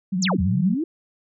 sine tone with vibrato, 185 Hz, F#3, in tune, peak -20 dBFS, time 0.12-0.75 s, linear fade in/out 10 ms, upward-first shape sine, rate 15 Hz, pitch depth 94 cents each way
sine exponential two-way sweep, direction down then up, 7820 to 77.8 to 347.7 Hz, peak -21 dBFS, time 0.22-0.84 s, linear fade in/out 5 ms, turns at 0.41 s
effects none

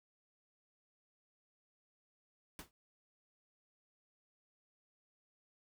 pink noise with exponential decay, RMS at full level -44 dBFS, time 2.59-2.71 s, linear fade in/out 1 ms, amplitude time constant 26 ms, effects none

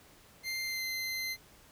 25% pulse tone with pitch glide, 2093 to 2070 Hz, C7 to C7, 0 to -19 cents, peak -30 dBFS, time 0.43-1.37 s, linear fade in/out 50 ms, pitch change -19 cents, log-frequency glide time 0.63-0.83 s, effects pink hiss -59 dBFS RMS until 1.71 s

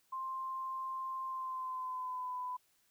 sine tone with pitch glide, 1051 to 1000.1 Hz, C6 to B5, +7 to +21 cents, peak -37 dBFS, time 0.12-2.57 s, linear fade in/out 10 ms, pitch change -86 cents, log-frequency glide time 1.25-2.37 s, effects white hiss -73 dBFS RMS until 2.9 s

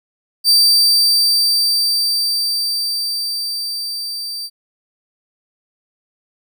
40% pulse tone with level ramp, 4660 Hz, D8, 14 cents flat, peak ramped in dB -7 to -23 dBFS, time 0.44-4.5 s, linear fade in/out 50 ms, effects none

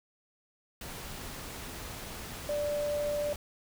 sine tone in noise, 587.3 Hz, D5, in tune, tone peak -29 dBFS, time 2.49-3.33 s, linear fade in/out 2 ms, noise pink, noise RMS -42 dBFS, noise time 0.81-3.36 s, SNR +10 dB, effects none

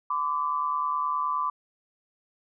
sine tone pair together, 1014.4 / 1164 Hz, B5 / D6, +46 / -16 cents, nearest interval major second, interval 238 cents, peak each -28 / -27 dBFS, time 0.1-1.5 s, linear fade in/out 5 ms, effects none

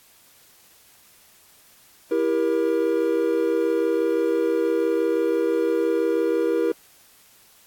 triangle chord, E diminished, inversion none, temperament just, 329.6 / 395.6 / 474.7 Hz, E4 / G4 / Bb4, 0 / +16 / +31 cents, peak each -22 / -23 / -20 dBFS, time 2.11-6.72 s, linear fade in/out 5 ms, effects white hiss -54 dBFS RMS until 7.66 s + AAC 64 kbps

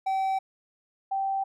triangle / sine tone pair in turn, 769 / 778.8 Hz, G5 / G5, -33 / -12 cents, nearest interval unison, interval 21 cents, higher second, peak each -22 / -25 dBFS, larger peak first, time 0.06-0.39 / 1.11-1.44 s, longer neither, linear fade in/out 10 ms, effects none

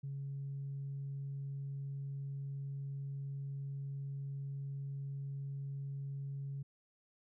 sine tone, 138.59 Hz, C#3, in tune, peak -38 dBFS, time 0.03-6.63 s, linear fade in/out 10 ms, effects tanh soft clip ceiling -35 dBFS

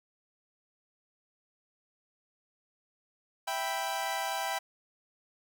sawtooth chord, E minor, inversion none, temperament equal, 659.3 / 784 / 987.8 Hz, E5 / G5 / B5, 0 / 0 / 0 cents, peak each -34 / -30 / -33 dBFS, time 3.47-4.59 s, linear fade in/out 10 ms, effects none

